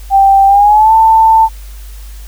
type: tone with pitch glide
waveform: sine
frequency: 784 to 890.2 Hz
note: G5 to A5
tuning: 0 to +20 cents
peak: -3 dBFS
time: 0.1-1.49 s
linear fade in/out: 50 ms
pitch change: +220 cents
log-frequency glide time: 0.47-0.93 s
effects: added 50 Hz sine -26 dBFS peak until 2.27 s + white hiss -40 dBFS RMS until 2.27 s

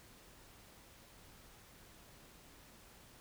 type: silence
effects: pink hiss -60 dBFS RMS until 3.2 s

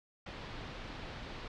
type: low-pass noise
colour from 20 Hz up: pink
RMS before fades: -45 dBFS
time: 0.26-1.48 s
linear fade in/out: 5 ms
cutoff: 4300 Hz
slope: 24 dB/octave
effects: none

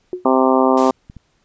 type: tone with exponential decay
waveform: sine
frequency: 363.4 Hz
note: F#4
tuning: 31 cents flat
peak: -17 dBFS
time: 0.13-0.27 s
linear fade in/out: 1 ms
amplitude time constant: 30 ms
type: harmonic tone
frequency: 130.81 Hz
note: C3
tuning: in tune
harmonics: 2 / 3 / 4 / 5 / 6 / 7 / 8 / 9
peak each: -16 / -18 / -19 / -20 / -21 / -21 / -22 / -23 dBFS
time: 0.25-0.91 s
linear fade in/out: 5 ms
type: noise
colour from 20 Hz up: white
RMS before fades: -31 dBFS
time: 0.77-0.91 s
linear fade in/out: 5 ms
type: clicks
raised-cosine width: 5 ms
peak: -24 dBFS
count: 2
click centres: 1.099 / 1.167 s
effects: pink hiss -62 dBFS RMS until 1.44 s + resampled to 16000 Hz

